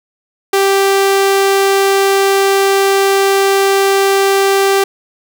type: tone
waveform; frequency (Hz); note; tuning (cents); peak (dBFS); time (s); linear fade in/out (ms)
sawtooth; 392; G4; 0; -5; 0.53-4.84; 5
effects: none